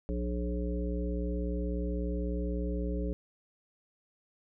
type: harmonic tone with a mistuned harmonic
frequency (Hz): 60.1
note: B1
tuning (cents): -46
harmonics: 1 / 3 / 5 / 7 / 9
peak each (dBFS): -32 / -37 / -39 / -40 / -42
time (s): 0.09-3.13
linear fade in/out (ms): 0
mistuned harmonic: 5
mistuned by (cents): -21
effects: none